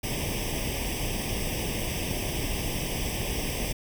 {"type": "noise with comb filter", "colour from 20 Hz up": "pink", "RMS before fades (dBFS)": -30, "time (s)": [0.03, 3.73], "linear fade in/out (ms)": 10, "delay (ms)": 0.36, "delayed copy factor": 1, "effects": []}